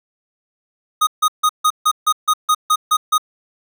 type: tone bursts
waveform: square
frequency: 1244.5 Hz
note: D#6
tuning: in tune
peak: -12 dBFS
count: 11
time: 1.01-3.181 s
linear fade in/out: 10 ms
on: 61 ms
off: 150 ms
effects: none